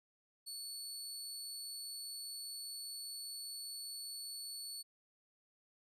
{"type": "tone", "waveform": "25% pulse", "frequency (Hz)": 4435, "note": "C#8", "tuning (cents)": 0, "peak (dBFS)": -39, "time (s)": [0.46, 4.83], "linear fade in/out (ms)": 20, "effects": []}